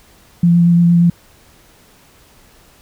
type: tone with vibrato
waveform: sine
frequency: 171.8 Hz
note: F3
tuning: 28 cents flat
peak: -7 dBFS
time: 0.43-1.1 s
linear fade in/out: 5 ms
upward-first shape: sine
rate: 8.6 Hz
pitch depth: 13 cents each way
effects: pink hiss -48 dBFS RMS until 2.81 s